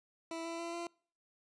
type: tone with pitch steps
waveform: 20% pulse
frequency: 329.6 / 333.6 / 337.7 / 341.8 Hz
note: E4 / E4 / E4 / F4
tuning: 0 / +21 / +42 / -37 cents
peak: -34 dBFS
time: 0.31-0.87 s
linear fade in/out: 2 ms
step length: 140 ms
effects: noise-tail reverb RT60 0.5 s tail -26 dB re dry + resampled to 22050 Hz